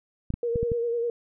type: clicks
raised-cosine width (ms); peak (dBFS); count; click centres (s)
5; -17; 5; 0.304 / 0.34 / 0.558 / 0.63 / 0.718
type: tone with vibrato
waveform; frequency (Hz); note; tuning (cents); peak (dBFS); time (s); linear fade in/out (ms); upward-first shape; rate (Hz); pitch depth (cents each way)
sine; 470; A#4; +14; -24; 0.43-1.1; 2; sine; 10; 35
effects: none